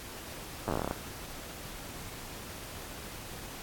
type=slowing click train; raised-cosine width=1 ms; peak=-17 dBFS; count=13; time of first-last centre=0.68-0.911 s; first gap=9 ms; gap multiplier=1.13; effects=pink hiss -44 dBFS RMS until 3.62 s + AAC 64 kbps